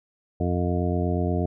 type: harmonic tone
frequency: 88.4 Hz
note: F2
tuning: 22 cents sharp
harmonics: 1 / 2 / 3 / 4 / 5 / 7 / 8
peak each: -25 / -28 / -30 / -31 / -32 / -33 / -34 dBFS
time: 0.4-1.46 s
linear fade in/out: 5 ms
effects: none